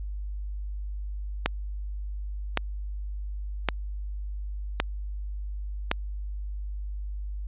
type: click train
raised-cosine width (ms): 0.3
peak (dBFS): -6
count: 5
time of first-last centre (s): 1.46-5.914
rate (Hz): 0.898
effects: added 50 Hz sine -31 dBFS peak until 7.47 s + resampled to 8000 Hz